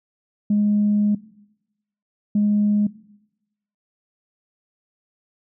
sine tone pair in turn, 207.7 / 207.7 Hz, G#3 / G#3, 0 / 0 cents, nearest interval unison, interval 0 cents, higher neither, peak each -14 dBFS, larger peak neither, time 0.5-1.15 / 2.35-2.87 s, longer first, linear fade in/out 5 ms, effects noise-tail reverb RT60 0.9 s tail -19 dB re dry + tanh soft clip ceiling -11 dBFS

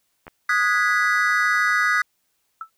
clicks, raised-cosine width 0.5 ms, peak -24 dBFS, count 2, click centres 0.268 / 0.28 s
triangle chord, G# minor seventh, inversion second, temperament equal with one note detuned, 1244.5 / 1463 / 1661.2 / 1975.5 Hz, D#6 / F#6 / G#6 / B6, 0 / -20 / 0 / 0 cents, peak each -21 dBFS, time 0.49-2.02 s, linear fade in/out 5 ms
sine tone with exponential decay, 1318.5 Hz, E6, in tune, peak -25 dBFS, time 2.61-2.7 s, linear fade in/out 2 ms, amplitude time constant 18 ms
effects white hiss -70 dBFS RMS until 2.77 s

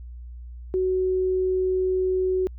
sine tone, 372.2 Hz, F#4, 10 cents sharp, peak -20 dBFS, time 0.74-2.47 s, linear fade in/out 0 ms, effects added 60 Hz sine -36 dBFS peak until 2.58 s

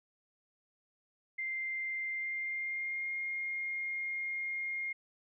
sine tone with pitch glide, 2093 to 2130 Hz, C7 to C7, 0 to +30 cents, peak -34 dBFS, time 1.38-4.93 s, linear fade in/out 10 ms, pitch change +30 cents, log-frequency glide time 2.1-3.12 s, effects none

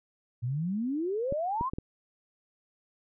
sine exponential sweep, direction up, 114.2 to 1100 Hz, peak -28 dBFS, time 0.42-1.7 s, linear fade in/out 20 ms
clicks, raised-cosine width 3 ms, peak -21 dBFS, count 4, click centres 1.324 / 1.611 / 1.735 / 1.785 s
effects none

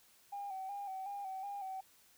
sine tone with vibrato, 784 Hz, G5, in tune, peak -39 dBFS, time 0.32-1.81 s, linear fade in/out 10 ms, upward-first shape square, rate 2.7 Hz, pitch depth 49 cents each way, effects tanh soft clip ceiling -35 dBFS + white hiss -66 dBFS RMS until 2.17 s

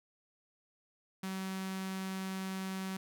sawtooth tone with notch filter, 190 Hz, F#3, 46 cents sharp, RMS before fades -39 dBFS, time 1.23-2.97 s, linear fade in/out 5 ms, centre 490 Hz, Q 0.99, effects none

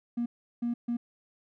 triangle tone bursts at uneven times, 237.6 Hz, A#3, 33 cents sharp, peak -24 dBFS, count 3, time 0.17-0.26 / 0.62-0.74 / 0.88-0.97 s, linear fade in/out 10 ms, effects tanh soft clip ceiling -24 dBFS

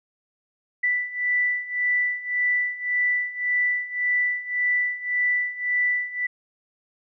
sine beating tone pair, 1975.5 / 1977.3 Hz, B6 / B6, 0 / +2 cents, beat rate 1.8 Hz, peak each -26 / -23 dBFS, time 0.83-6.27 s, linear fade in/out 10 ms, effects none

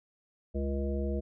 harmonic tone with a mistuned harmonic, 69.3 Hz, C#2, in tune, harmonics 1 / 3 / 5 / 7 / 9, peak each -31 / -36 / -38 / -39 / -41 dBFS, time 0.54-1.21 s, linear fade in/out 20 ms, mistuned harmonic 7, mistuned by -16 cents, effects none

